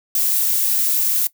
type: noise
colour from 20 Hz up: violet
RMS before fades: -18 dBFS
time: 0.15-1.27 s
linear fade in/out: 2 ms
effects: noise-tail reverb RT60 0.1 s tail -18 dB re dry